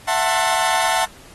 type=chord; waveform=sawtooth; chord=F# half-diminished seventh; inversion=third; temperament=just; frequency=666 / 740 / 888 / 1065.6 Hz; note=E5 / F#5 / A5 / C6; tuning=+18 / 0 / +16 / +31 cents; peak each=-19 / -18 / -16 / -22 dBFS; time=0.07-1.06 s; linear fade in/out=20 ms; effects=pink hiss -45 dBFS RMS until 1.34 s + AAC 32 kbps